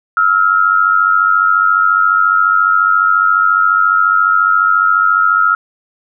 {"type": "tone pair together", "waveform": "sine", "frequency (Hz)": [1305.6, 1400], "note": ["E6", "F6"], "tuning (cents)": [-17, 4], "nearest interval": "minor second", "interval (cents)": 121, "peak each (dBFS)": -11, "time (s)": [0.17, 5.55], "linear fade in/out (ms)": 2, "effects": []}